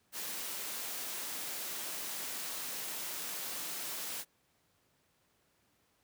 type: high-pass noise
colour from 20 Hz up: white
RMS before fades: -40 dBFS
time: 0.12-4.25 s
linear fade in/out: 50 ms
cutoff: 170 Hz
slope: 12 dB/octave
effects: pink hiss -73 dBFS RMS until 6.03 s + high-pass 80 Hz 12 dB/octave